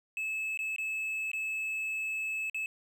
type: tone with dropouts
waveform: triangle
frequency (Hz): 2600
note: E7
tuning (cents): -24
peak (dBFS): -30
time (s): 0.17-2.66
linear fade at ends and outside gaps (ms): 1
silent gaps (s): 0.574-0.59 / 0.762-0.783 / 1.316-1.333 / 2.498-2.545
effects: none